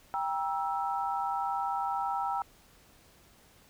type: chord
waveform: sine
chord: E diminished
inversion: first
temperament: just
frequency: 791.1 / 949.3 / 1318.5 Hz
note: G5 / Bb5 / E6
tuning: +16 / +31 / 0 cents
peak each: -32 / -34 / -35 dBFS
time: 0.14-2.42 s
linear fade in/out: 0 ms
effects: pink hiss -60 dBFS RMS until 3.69 s